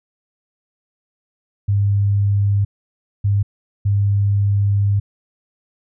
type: tone bursts at uneven times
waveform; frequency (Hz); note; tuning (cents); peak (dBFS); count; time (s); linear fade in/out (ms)
sine; 100.8; G2; +49; -13; 3; 1.68-2.65 / 3.24-3.43 / 3.85-5; 10
effects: none